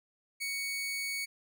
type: tone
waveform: sawtooth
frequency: 2230 Hz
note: C#7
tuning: 10 cents sharp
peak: -30 dBFS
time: 0.4-1.26 s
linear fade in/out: 20 ms
effects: none

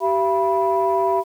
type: tone cluster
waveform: sine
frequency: 385.9 / 677 / 979 Hz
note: G4 / E5 / B5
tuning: -27 / +46 / -15 cents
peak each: -20 dBFS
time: 0-1.24 s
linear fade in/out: 50 ms
effects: tanh soft clip ceiling -8 dBFS + 8-bit

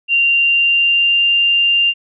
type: tone with pitch glide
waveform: sine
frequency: 2773 to 2791 Hz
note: F7 to F7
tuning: -13 to -2 cents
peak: -10 dBFS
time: 0.08-1.94 s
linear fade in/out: 50 ms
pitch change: +11 cents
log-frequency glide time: 0.25-1.22 s
effects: none

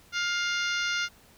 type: harmonic tone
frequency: 704 Hz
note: F5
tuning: 14 cents sharp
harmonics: 2 / 3 / 4 / 5 / 6 / 7 / 8 / 9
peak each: -29 / -33 / -35 / -37 / -39 / -40 / -41 / -42 dBFS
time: 0.12-1.09 s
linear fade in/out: 50 ms
effects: pink hiss -57 dBFS RMS until 1.37 s

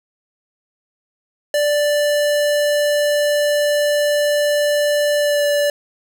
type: tone with pitch glide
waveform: square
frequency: 587.3 to 581.6 Hz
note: D5 to D5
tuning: 0 to -17 cents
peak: -15 dBFS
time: 1.54-5.7 s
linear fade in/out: 2 ms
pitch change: -17 cents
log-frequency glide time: 5.18-5.44 s
effects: none

